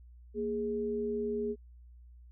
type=tone pair together; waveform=sine; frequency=233.1 / 415.3 Hz; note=A#3 / G#4; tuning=0 / 0 cents; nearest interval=minor seventh; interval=1000 cents; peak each=-36 / -32 dBFS; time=0.34-1.56 s; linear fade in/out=50 ms; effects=added 60 Hz sine -51 dBFS peak until 2.31 s